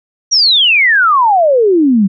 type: exponential sweep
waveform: sine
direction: down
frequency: 5840 to 185 Hz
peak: -6 dBFS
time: 0.31-2.08 s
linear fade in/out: 20 ms
effects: none